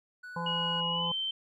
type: tone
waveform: triangle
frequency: 1480 Hz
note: F#6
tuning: in tune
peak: -40 dBFS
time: 0.23-0.81 s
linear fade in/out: 10 ms
type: harmonic tone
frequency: 170 Hz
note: F3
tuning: 46 cents flat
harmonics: 1 / 3 / 5 / 6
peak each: -36 / -40 / -39 / -36 dBFS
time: 0.36-1.12 s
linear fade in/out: 5 ms
type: tone with pitch glide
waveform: sine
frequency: 2898 to 3106 Hz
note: F#7 to G7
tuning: -37 to -17 cents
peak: -30 dBFS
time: 0.46-1.31 s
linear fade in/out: 5 ms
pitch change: +120 cents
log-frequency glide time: 0.9-1.13 s
effects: none